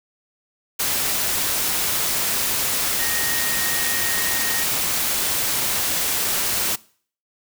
sine tone in noise, 1864.7 Hz, A#6, in tune, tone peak -28 dBFS, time 2.99-4.64 s, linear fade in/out 10 ms, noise white, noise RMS -22 dBFS, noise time 0.79-6.76 s, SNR -9 dB, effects noise-tail reverb RT60 0.5 s tail -22 dB re dry

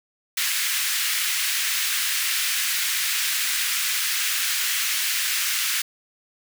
pink high-pass noise, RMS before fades -24 dBFS, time 0.37-5.82 s, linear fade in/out 5 ms, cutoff 1700 Hz, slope 24 dB/octave, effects none

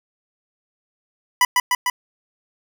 25% pulse tone with echo, 987.8 Hz, B5, in tune, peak -8 dBFS, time 1.41-1.45 s, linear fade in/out 2 ms, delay 150 ms, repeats 3, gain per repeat -2 dB, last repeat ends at 1.9 s, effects none

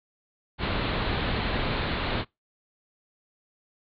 pink low-pass noise, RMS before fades -28 dBFS, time 0.58-2.25 s, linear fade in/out 50 ms, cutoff 4300 Hz, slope 96 dB/octave, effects noise-tail reverb RT60 0.2 s tail -24 dB re dry

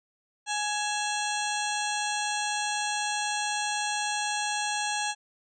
harmonic tone with a mistuned harmonic, 834 Hz, G#5, 7 cents sharp, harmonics 1 / 2 / 3 / 4 / 5 / 7 / 8 / 9 / 10, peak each -31 / -34 / -36 / -37 / -38 / -39 / -40 / -41 / -41 dBFS, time 0.46-5.15 s, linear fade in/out 50 ms, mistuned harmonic 3, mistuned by +110 cents, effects none

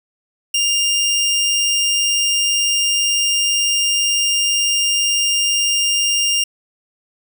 20% pulse tone, 2802 Hz, F7, 5 cents sharp, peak -10 dBFS, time 0.54-6.44 s, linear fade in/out 5 ms, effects none

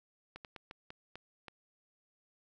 slowing click train, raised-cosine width 0.3 ms, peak -30 dBFS, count 7, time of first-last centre 0.36-1.483 s, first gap 88 ms, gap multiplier 1.3, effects none

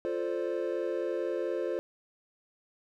triangle chord, D minor seventh, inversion first, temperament equal, 349.2 / 440 / 523.3 / 587.3 Hz, F4 / A4 / C5 / D5, 0 / 0 / 0 / 0 cents, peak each -32 / -34 / -32 / -37 dBFS, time 0.05-1.79 s, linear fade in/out 0 ms, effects none

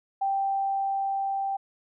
sine tone with level ramp, 784 Hz, G5, in tune, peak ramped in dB -23 to -26 dBFS, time 0.21-1.57 s, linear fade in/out 10 ms, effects none

